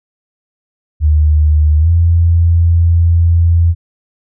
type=tone with pitch glide; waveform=sine; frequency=76.2 to 84.55 Hz; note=D#2 to E2; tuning=-36 to +44 cents; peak=-6 dBFS; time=1-3.75 s; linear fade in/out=50 ms; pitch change=+180 cents; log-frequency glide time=1.79-1.89 s; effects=none